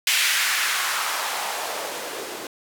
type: noise with band-pass filter sweep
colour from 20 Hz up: blue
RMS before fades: -25 dBFS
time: 0.07-2.47 s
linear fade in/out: 2 ms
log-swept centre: 2400 to 340 Hz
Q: 1.6
effects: none